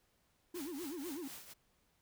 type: tone with vibrato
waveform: triangle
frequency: 311.9 Hz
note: D#4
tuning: 4 cents sharp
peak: -39 dBFS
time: 0.54-1.28 s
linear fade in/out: 5 ms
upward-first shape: sine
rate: 8 Hz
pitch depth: 270 cents each way
type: noise with tremolo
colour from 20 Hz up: white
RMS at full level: -48 dBFS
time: 0.54-1.54 s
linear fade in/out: 20 ms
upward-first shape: triangle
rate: 4.1 Hz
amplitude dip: 70%
effects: pink hiss -75 dBFS RMS until 2.01 s